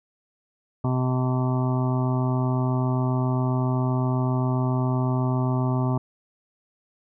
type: harmonic tone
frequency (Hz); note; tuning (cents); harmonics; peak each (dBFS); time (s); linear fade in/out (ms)
127.6; C3; -43; 1 / 2 / 3 / 5 / 6 / 7 / 8 / 9; -22 / -27 / -33 / -34 / -39 / -35 / -39 / -37; 0.84-5.98; 5
effects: none